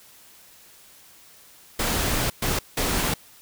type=noise bursts at uneven times; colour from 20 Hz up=pink; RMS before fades=-24 dBFS; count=3; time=1.79-2.3 / 2.42-2.59 / 2.77-3.14 s; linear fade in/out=5 ms; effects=white hiss -51 dBFS RMS until 3.41 s